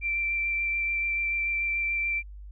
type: tone with vibrato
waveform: sine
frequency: 2349 Hz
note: D7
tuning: in tune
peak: -25 dBFS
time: 0.01-2.23 s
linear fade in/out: 50 ms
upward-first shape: sine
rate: 6.9 Hz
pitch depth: 10 cents each way
effects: added 50 Hz sine -40 dBFS peak until 2.51 s